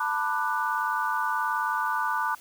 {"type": "chord", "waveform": "sine", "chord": "B minor seventh", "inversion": "third", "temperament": "just", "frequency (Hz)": [889, 987.8, 1185.3, 1481.6], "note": ["A5", "B5", "D6", "F#6"], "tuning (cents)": [18, 0, 16, 2], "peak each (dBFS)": -30, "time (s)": [0, 2.35], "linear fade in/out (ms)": 5, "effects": ["white hiss -51 dBFS RMS until 2.4 s"]}